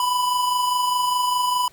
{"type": "tone pair together", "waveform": "square", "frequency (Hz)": [991.1, 1016], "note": ["B5", "B5"], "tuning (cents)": [6, 49], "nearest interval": "unison", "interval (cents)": 43, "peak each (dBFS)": [-20, -30], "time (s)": [0, 1.68], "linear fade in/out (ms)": 2, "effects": ["pink hiss -53 dBFS RMS until 1.72 s"]}